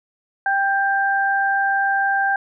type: tone pair together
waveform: sine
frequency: 787 / 1581.7 Hz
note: G5 / G6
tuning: +7 / +15 cents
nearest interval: octave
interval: 1208 cents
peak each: -19 dBFS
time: 0.46-2.36 s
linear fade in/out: 2 ms
effects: none